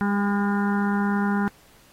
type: harmonic tone with a mistuned harmonic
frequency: 201.8 Hz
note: G#3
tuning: 49 cents flat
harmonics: 1 / 2 / 4 / 5 / 6 / 7 / 8 / 9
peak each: -21 / -32 / -31 / -33 / -40 / -31 / -40 / -40 dBFS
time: 0.01-1.48 s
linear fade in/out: 0 ms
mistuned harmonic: 7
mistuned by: +20 cents
effects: pink hiss -55 dBFS RMS until 1.92 s + AAC 48 kbps